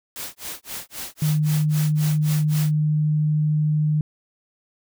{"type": "noise with tremolo", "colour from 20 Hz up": "white", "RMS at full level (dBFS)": -31, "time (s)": [0.16, 2.72], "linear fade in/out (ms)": 0, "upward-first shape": "sine", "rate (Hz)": 3.8, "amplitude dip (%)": 100}
{"type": "tone", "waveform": "sine", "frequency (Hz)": 152.2, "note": "D#3", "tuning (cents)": -38, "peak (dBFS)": -17, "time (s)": [1.22, 4.01], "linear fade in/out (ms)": 2}
{"effects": []}